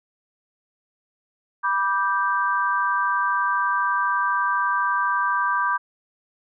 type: chord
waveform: sine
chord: G major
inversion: first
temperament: just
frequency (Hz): 980 / 1176 / 1568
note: B5 / D6 / G6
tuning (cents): -14 / +2 / 0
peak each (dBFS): -24 / -23 / -24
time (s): 1.63-5.78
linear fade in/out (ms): 20
effects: none